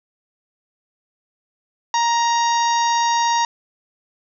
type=harmonic tone; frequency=937 Hz; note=A#5; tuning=9 cents sharp; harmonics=1 / 2 / 3 / 4 / 5 / 6 / 7; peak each=-16 / -27 / -33 / -29 / -33 / -28 / -32 dBFS; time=1.94-3.45 s; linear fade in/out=2 ms; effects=none